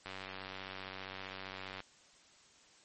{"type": "click train", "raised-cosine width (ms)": 0.3, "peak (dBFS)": -27, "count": 167, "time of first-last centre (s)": [0.06, 1.804], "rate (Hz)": 95.2, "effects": ["white hiss -63 dBFS RMS until 2.84 s", "MP3 32 kbps"]}